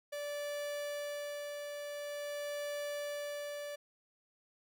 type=tone with tremolo; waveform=45% pulse; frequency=582 Hz; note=D5; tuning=16 cents flat; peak=-37 dBFS; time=0.12-3.76 s; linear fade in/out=10 ms; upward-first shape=sine; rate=0.47 Hz; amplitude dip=35%; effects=none